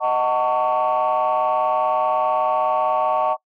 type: chord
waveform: sine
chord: D# half-diminished seventh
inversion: none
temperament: just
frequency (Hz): 622.3 / 746.7 / 896 / 1120.1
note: D#5 / F#5 / A5 / C#6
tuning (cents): 0 / +16 / +31 / +18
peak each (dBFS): -21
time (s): 0-3.37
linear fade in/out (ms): 50
effects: noise-tail reverb RT60 0.1 s tail -21 dB re dry + tanh soft clip ceiling -11 dBFS